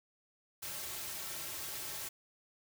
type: noise with comb filter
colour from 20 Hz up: white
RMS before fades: -42 dBFS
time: 0.62-2.09 s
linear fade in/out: 10 ms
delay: 4.1 ms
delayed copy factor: -0.75
effects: none